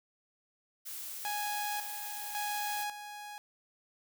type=noise; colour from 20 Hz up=blue; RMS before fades=-42 dBFS; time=0.85-2.85 s; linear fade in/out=20 ms
type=tone with tremolo; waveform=sawtooth; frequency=830.6 Hz; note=G#5; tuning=in tune; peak=-30 dBFS; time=1.25-3.38 s; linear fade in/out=0 ms; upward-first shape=square; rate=0.91 Hz; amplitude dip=65%
effects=none